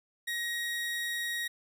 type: tone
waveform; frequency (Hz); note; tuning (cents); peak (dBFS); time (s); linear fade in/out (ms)
30% pulse; 1889; A#6; +22; -29; 0.27-1.48; 10
effects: none